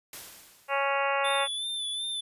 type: noise with exponential decay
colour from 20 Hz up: white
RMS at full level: -40 dBFS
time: 0.13-1.19 s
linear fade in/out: 2 ms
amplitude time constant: 230 ms
type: harmonic tone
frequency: 277.2 Hz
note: C#4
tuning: in tune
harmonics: 2 / 3 / 4 / 5 / 6 / 7 / 8 / 9 / 10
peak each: -30 / -31 / -31 / -34 / -38 / -36 / -38 / -37 / -36 dBFS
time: 0.68-1.48 s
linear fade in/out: 50 ms
type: tone with vibrato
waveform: square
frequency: 3520 Hz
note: A7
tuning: in tune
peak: -31 dBFS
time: 1.24-2.21 s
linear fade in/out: 10 ms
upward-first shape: sine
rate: 2.7 Hz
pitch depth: 42 cents each way
effects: resampled to 32000 Hz